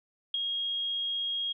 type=tone with ADSR envelope; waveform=sine; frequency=3268 Hz; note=G#7; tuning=29 cents flat; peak=-24 dBFS; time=0.34-1.53 s; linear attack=4 ms; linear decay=10 ms; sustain=-5 dB; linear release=15 ms; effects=none